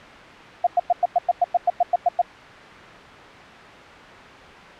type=tone bursts; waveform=sine; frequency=705 Hz; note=F5; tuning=16 cents sharp; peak=-13 dBFS; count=13; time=0.64-2.217 s; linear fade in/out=5 ms; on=29 ms; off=100 ms; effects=white hiss -40 dBFS RMS until 4.79 s + low-pass 2000 Hz 12 dB/octave